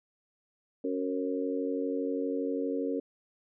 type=harmonic tone with a mistuned harmonic; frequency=92.5 Hz; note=F#2; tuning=in tune; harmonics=3 / 4 / 5 / 6; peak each=-32 / -38 / -33 / -39 dBFS; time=0.84-3 s; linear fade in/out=5 ms; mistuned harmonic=6; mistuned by=-39 cents; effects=none